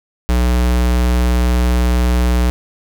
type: tone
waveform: square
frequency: 61 Hz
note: B1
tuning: 21 cents flat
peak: -12 dBFS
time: 0.29-2.5 s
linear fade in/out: 0 ms
effects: none